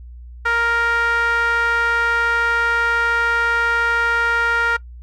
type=tone with band-pass filter; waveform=sawtooth; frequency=467.1 Hz; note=A#4; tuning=3 cents sharp; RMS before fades=-18 dBFS; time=0.45-4.77 s; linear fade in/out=10 ms; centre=1500 Hz; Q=4.1; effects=noise-tail reverb RT60 0.1 s tail -22 dB re dry + added 60 Hz sine -34 dBFS peak until 5.02 s